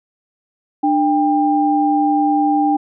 sine tone pair together, 298.2 / 796 Hz, D4 / G5, +27 / +26 cents, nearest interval octave + perfect fourth, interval 1699 cents, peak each -15 dBFS, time 0.83-2.77 s, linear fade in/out 10 ms, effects none

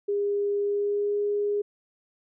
sine tone with pitch glide, 406.2 to 411.2 Hz, G#4 to G#4, -38 to -17 cents, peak -23 dBFS, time 0.08-1.62 s, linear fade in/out 10 ms, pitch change +21 cents, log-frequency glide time 0.6-1.18 s, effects none

